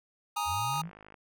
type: chord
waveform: square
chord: Ab suspended second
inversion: none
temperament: equal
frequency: 830.6 / 932.3 / 1244.5 Hz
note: Ab5 / Bb5 / Eb6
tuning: 0 / 0 / 0 cents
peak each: -35 / -35 / -34 dBFS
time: 0.36-0.82 s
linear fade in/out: 10 ms
type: linear sweep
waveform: sine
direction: up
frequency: 72.3 to 179.4 Hz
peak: -36 dBFS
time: 0.45-0.91 s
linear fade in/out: 50 ms
type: click train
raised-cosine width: 0.5 ms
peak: -35 dBFS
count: 22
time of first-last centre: 0.74-1.142 s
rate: 52.2 Hz
effects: none